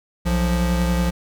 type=tone pair together; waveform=square; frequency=61.73 / 174.61 Hz; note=B1 / F3; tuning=0 / 0 cents; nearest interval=octave + tritone; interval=1800 cents; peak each=-21 dBFS; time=0.25-1.11 s; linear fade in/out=20 ms; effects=none